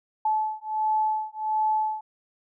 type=beating tone pair; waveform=sine; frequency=864 / 865.4 Hz; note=A5 / A5; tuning=-32 / -29 cents; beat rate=1.4 Hz; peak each=-26 dBFS; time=0.25-2.01 s; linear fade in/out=5 ms; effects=none